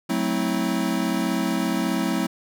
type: chord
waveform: square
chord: F# half-diminished seventh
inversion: none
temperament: equal with one note detuned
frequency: 185 / 220 / 261.6 / 325.1 Hz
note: F#3 / A3 / C4 / E4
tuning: 0 / 0 / 0 / -24 cents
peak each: -28 dBFS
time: 0.09-2.27 s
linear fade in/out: 10 ms
effects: none